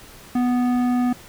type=tone with tanh clipping; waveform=sine; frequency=246.9 Hz; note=B3; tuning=in tune; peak=-19 dBFS; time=0.35-1.13 s; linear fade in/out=5 ms; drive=13 dB; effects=pink hiss -44 dBFS RMS until 1.28 s